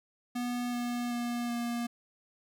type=tone with pitch steps; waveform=square; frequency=244 / 241.8 / 239.5 / 237.3 Hz; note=B3 / B3 / A#3 / A#3; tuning=-21 / -36 / +47 / +31 cents; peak=-32 dBFS; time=0.35-1.87 s; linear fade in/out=10 ms; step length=380 ms; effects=none